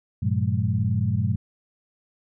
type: tone cluster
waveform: sine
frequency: 98 / 116.5 / 135.7 / 178.6 / 208.7 Hz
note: G2 / A#2 / C#3 / F3 / G#3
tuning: 0 / -1 / -36 / +39 / +9 cents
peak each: -24 / -24 / -32 / -30 / -30 dBFS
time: 0.22-1.36 s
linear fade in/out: 10 ms
effects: none